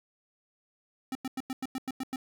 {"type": "tone bursts", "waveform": "square", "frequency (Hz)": 261.6, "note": "C4", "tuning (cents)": 0, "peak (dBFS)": -32, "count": 9, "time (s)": [1.12, 2.16], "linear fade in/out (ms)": 2, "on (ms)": 32, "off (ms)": 94, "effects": []}